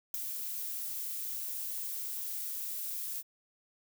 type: noise with ADSR envelope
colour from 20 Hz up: violet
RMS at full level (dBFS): -29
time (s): 0.14-3.23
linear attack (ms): 4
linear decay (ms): 6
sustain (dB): -9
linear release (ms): 40
effects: none